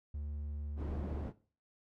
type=tone; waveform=triangle; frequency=73.42 Hz; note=D2; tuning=in tune; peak=-36 dBFS; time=0.14-1.27 s; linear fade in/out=5 ms
type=low-pass noise; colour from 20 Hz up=white; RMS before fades=-43 dBFS; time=0.76-1.33 s; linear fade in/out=50 ms; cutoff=340 Hz; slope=12 dB/octave
effects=noise-tail reverb RT60 0.4 s tail -17 dB re dry